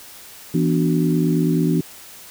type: tone cluster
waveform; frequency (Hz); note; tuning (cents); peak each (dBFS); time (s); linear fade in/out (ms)
sine; 166.4 / 246 / 295.4 / 370.5; E3 / B3 / D4 / F#4; +17 / -7 / +10 / +2; -18 / -22 / -21 / -25; 0.54-1.81; 5
effects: white hiss -41 dBFS RMS until 2.3 s